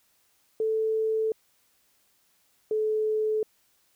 sine tone pair in turn, 440 / 432.2 Hz, A4 / A4, 0 / -31 cents, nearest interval unison, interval 31 cents, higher first, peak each -23 dBFS, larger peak neither, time 0.6-1.32 / 2.71-3.43 s, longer neither, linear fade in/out 2 ms, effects white hiss -67 dBFS RMS until 3.95 s

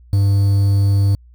triangle tone with quantisation, 99.5 Hz, G2, 26 cents sharp, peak -9 dBFS, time 0.13-1.15 s, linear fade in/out 0 ms, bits 6, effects added 60 Hz sine -42 dBFS peak until 1.34 s

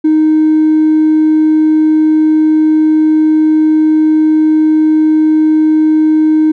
sine tone with hard clipping, 311.1 Hz, D#4, in tune, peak -6 dBFS, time 0.04-6.52 s, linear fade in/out 10 ms, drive 1 dB, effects none

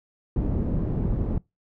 pink low-pass noise, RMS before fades -25 dBFS, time 0.36-1.38 s, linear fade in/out 2 ms, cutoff 290 Hz, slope 12 dB/octave, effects noise-tail reverb RT60 0.2 s tail -23 dB re dry

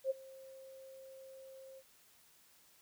sine tone with ADSR envelope, 532 Hz, C5, 29 cents sharp, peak -29 dBFS, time 0.04-1.83 s, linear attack 62 ms, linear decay 21 ms, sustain -22 dB, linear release 52 ms, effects white hiss -66 dBFS RMS until 2.81 s

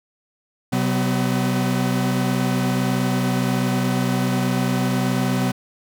45% pulse tone cluster, 129.3 / 188.9 / 250.3 Hz, C3 / F#3 / B3, -20 / +36 / +23 cents, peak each -23 dBFS, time 0.72-5.52 s, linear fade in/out 10 ms, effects none

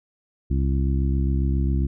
harmonic tone, 67.4 Hz, C#2, 48 cents flat, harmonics 1 / 2 / 3 / 4 / 5, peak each -20 / -26 / -30 / -32 / -34 dBFS, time 0.5-1.87 s, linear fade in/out 10 ms, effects none

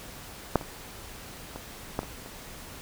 clicks, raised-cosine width 1 ms, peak -6 / -24 / -22 / -13 / -24 / -29 dBFS, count 6, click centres 0.557 / 0.612 / 1.56 / 1.991 / 2.032 / 2.261 s, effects pink hiss -44 dBFS RMS until 2.81 s

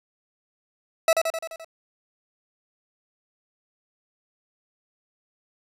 40% pulse tone with echo, 653 Hz, E5, 17 cents flat, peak -14 dBFS, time 1.08-1.13 s, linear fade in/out 2 ms, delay 86 ms, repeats 6, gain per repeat -4 dB, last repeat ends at 1.646 s, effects resampled to 32000 Hz + 9-bit

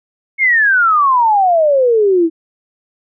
sine exponential sweep, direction down, 2200 to 317.3 Hz, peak -8 dBFS, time 0.38-2.3 s, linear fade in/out 50 ms, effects none

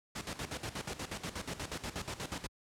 pink noise with tremolo, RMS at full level -38 dBFS, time 0.15-2.47 s, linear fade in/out 10 ms, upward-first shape square, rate 8.3 Hz, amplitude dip 75%, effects high-pass 60 Hz 12 dB/octave + low-pass 9000 Hz 12 dB/octave

